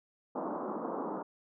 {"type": "band-pass noise", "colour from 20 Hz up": "pink", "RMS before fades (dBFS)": -37, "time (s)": [0.35, 1.23], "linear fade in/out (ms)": 10, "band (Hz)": [200, 1200], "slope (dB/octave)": 48, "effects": []}